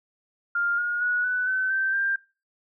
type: tone with pitch steps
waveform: sine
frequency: 1402 / 1431.5 / 1461.5 / 1492.2 / 1523.6 / 1555.6 / 1588.3 Hz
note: F6 / F6 / F#6 / F#6 / G6 / G6 / G6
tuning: +6 / +42 / -22 / +14 / -50 / -14 / +22 cents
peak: -22 dBFS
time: 0.55-2.16 s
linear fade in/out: 5 ms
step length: 230 ms
effects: noise-tail reverb RT60 0.3 s tail -20 dB re dry